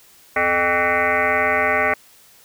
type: tone with frequency modulation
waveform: sine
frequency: 1318.5 Hz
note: E6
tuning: in tune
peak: -15 dBFS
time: 0.36-1.94 s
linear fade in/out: 5 ms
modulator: 177 Hz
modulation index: 5.1
effects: white hiss -50 dBFS RMS until 2.44 s